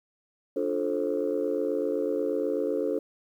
sine chord, D minor seventh, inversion none, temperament just, 293.7 / 352.4 / 440.5 / 528.6 Hz, D4 / F4 / A4 / C5, 0 / +16 / +2 / +18 cents, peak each -31 / -32 / -28 / -30 dBFS, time 0.56-2.99 s, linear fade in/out 5 ms, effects tanh soft clip ceiling -17 dBFS + 10-bit

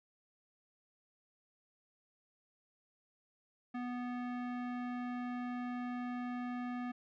square tone with low-pass filter, 246 Hz, B3, 7 cents flat, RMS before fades -40 dBFS, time 3.74-6.92 s, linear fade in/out 10 ms, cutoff 1900 Hz, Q 1.2, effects none

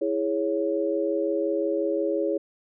sine chord, C# minor, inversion first, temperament equal, 329.6 / 415.3 / 554.4 Hz, E4 / G#4 / C#5, 0 / 0 / 0 cents, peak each -27 dBFS, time 0.01-2.38 s, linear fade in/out 10 ms, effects none

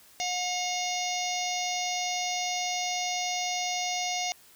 harmonic tone with a mistuned harmonic, 722 Hz, F#5, 43 cents flat, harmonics 1 / 3 / 4 / 5 / 6 / 7 / 8 / 9, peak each -32 / -36 / -38 / -39 / -41 / -38 / -37 / -37 dBFS, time 0.2-4.32 s, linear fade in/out 0 ms, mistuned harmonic 4, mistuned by -36 cents, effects white hiss -56 dBFS RMS until 4.55 s

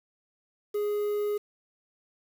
triangle tone with quantisation, 415.3 Hz, G#4, in tune, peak -24 dBFS, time 0.74-1.38 s, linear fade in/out 10 ms, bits 8, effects none

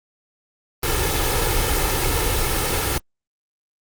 pink noise with comb filter, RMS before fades -20 dBFS, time 0.83-2.98 s, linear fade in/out 2 ms, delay 2.3 ms, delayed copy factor +0.8, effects Opus 24 kbps

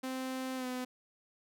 sawtooth tone with pitch glide, 260 to 252.5 Hz, C4 to B3, -11 to +39 cents, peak -32 dBFS, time 0.03-0.85 s, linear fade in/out 10 ms, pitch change -50 cents, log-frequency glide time 0.56-0.66 s, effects none

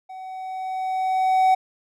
triangle tone with level ramp, 753 Hz, F#5, 30 cents sharp, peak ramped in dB -33 to -11 dBFS, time 0.09-1.55 s, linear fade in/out 10 ms, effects none

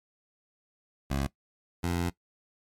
15% pulse tone pair in turn, 68.8 / 86.68 Hz, C#2 / F2, -12 / -12 cents, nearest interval major third, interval 400 cents, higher second, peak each -21 dBFS, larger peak neither, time 1.1-1.27 / 1.83-2.1 s, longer second, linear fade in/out 10 ms, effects noise-tail reverb RT60 0.1 s tail -18 dB re dry + MP3 64 kbps

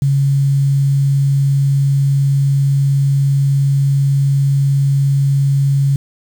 sine tone with quantisation, 138.59 Hz, C#3, in tune, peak -10 dBFS, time 0.02-5.96 s, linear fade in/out 2 ms, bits 6, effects none

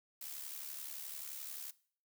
blue noise with amplitude modulation, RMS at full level -43 dBFS, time 0.21-1.71 s, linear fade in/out 5 ms, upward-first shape sine, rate 71.5 Hz, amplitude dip 60%, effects noise-tail reverb RT60 0.5 s tail -20 dB re dry

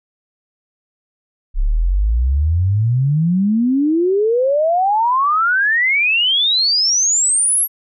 sine exponential sweep, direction up, 32.08 to 11730 Hz, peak -12 dBFS, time 1.54-7.68 s, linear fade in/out 50 ms, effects none

